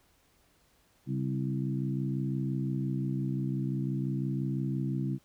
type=harmonic tone with a mistuned harmonic; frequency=65.8 Hz; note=C2; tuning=10 cents sharp; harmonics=2 / 3 / 4 / 5; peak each=-31 / -35 / -37 / -39 dBFS; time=1.06-5.19 s; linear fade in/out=50 ms; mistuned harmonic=2; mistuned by=+69 cents; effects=pink hiss -67 dBFS RMS until 5.24 s